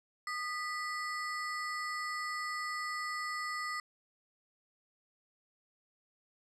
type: ring-modulated tone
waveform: square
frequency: 1600 Hz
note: G6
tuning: 35 cents sharp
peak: -33 dBFS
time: 0.27-3.8 s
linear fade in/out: 2 ms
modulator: 370 Hz
effects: low-pass 8000 Hz 12 dB/octave